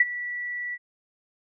sine tone with ADSR envelope, 1953 Hz, B6, 20 cents flat, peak -12 dBFS, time 0-0.78 s, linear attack 5 ms, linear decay 33 ms, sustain -17 dB, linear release 44 ms, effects none

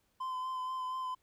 triangle tone with vibrato, 1027 Hz, C6, 33 cents flat, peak -33 dBFS, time 0.2-1.15 s, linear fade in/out 10 ms, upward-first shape sine, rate 4.2 Hz, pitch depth 20 cents each way, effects pink hiss -75 dBFS RMS until 1.22 s

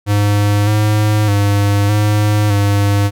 square tone with pitch steps, 102.8 / 106.2 / 101.4 / 105 / 101.2 Hz, G#2 / G#2 / G#2 / G#2 / G#2, -17 / +39 / -41 / +19 / -44 cents, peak -11 dBFS, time 0.06-3.11 s, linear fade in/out 50 ms, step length 610 ms, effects none

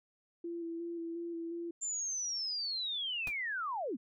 sine tone with vibrato, 336.8 Hz, E4, 37 cents sharp, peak -37 dBFS, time 0.44-1.71 s, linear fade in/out 5 ms, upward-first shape square, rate 2.8 Hz, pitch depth 19 cents each way
sine linear sweep, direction down, 7280 to 196 Hz, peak -34 dBFS, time 1.81-3.97 s, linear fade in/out 20 ms
pink noise with exponential decay, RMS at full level -42 dBFS, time 3.27-3.36 s, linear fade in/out 1 ms, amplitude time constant 18 ms
effects none

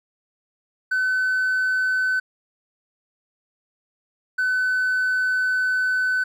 triangle tone pair in turn, 1515 / 1509.6 Hz, F#6 / F#6, +40 / +34 cents, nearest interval unison, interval 6 cents, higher first, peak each -16 dBFS, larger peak neither, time 0.91-2.2 / 4.38-6.24 s, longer second, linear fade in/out 10 ms, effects tanh soft clip ceiling -14 dBFS

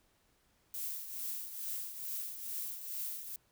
violet noise with tremolo, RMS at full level -38 dBFS, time 0.74-3.36 s, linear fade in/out 2 ms, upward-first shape triangle, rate 2.3 Hz, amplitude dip 65%, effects pink hiss -72 dBFS RMS until 3.51 s

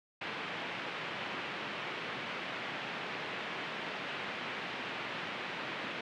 white band-pass noise, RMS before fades -40 dBFS, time 0.21-6.01 s, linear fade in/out 5 ms, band 130 to 2900 Hz, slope 24 dB/octave, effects none

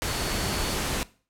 sine tone in noise, 4435 Hz, C#8, in tune, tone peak -37 dBFS, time 0.08-0.74 s, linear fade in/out 0 ms, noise pink, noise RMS -28 dBFS, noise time 0.02-1.03 s, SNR -12 dB, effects noise-tail reverb RT60 0.4 s tail -20 dB re dry + low-pass 12000 Hz 12 dB/octave

